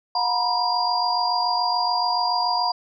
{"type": "tone cluster", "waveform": "sine", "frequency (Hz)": [720, 940, 987, 4797], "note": ["F#5", "A#5", "B5", "D8"], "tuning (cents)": [-47, 14, -1, 36], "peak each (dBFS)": -25, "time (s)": [0.15, 2.72], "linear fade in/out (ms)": 5, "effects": []}